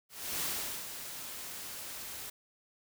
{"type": "noise with ADSR envelope", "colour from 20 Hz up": "white", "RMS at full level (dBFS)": -34, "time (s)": [0.09, 2.3], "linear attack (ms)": 320, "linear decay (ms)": 440, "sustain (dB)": -9, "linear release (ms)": 5, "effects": []}